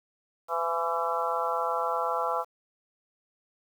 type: harmonic tone with a mistuned harmonic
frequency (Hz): 168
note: E3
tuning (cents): +33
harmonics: 3 / 4 / 5 / 6 / 7 / 8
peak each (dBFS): -33 / -33 / -33 / -33 / -33 / -33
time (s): 0.48-2.45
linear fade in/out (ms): 50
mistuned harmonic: 7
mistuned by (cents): -34
effects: 9-bit